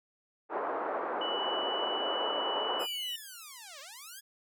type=band-pass noise; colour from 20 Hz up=pink; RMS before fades=-34 dBFS; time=0.49-2.87 s; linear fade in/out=50 ms; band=400 to 1300 Hz; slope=24 dB/octave
type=tone; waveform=sine; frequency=2960 Hz; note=F#7; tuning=in tune; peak=-34 dBFS; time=1.21-3.16 s; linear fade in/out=5 ms
type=linear two-way sweep; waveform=5% pulse; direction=down then up; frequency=2576 to 523.3 to 1698 Hz; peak=-34 dBFS; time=2.79-4.21 s; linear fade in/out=20 ms; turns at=3.8 s
effects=none